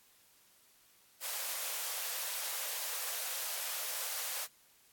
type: high-pass noise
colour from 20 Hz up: white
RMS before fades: -38 dBFS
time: 1.2-4.48 s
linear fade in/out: 50 ms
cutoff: 470 Hz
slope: 96 dB/octave
effects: white hiss -65 dBFS RMS until 4.92 s + AAC 64 kbps